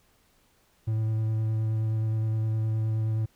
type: tone with vibrato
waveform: triangle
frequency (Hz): 110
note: A2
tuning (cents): 0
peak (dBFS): -22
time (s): 0.87-3.26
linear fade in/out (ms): 10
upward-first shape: square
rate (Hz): 9.6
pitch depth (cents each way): 10
effects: pink hiss -65 dBFS RMS until 3.35 s